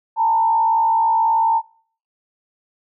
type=tone with frequency modulation; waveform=sine; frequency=902 Hz; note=A5; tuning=43 cents sharp; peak=-13 dBFS; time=0.16-1.62 s; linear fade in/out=50 ms; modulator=58.5 Hz; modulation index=0.54; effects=noise-tail reverb RT60 0.5 s tail -23 dB re dry